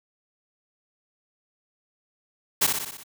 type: noise with echo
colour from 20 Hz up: white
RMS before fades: -20 dBFS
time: 2.61-2.67 s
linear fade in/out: 10 ms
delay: 61 ms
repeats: 6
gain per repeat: -4 dB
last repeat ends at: 3.036 s
effects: none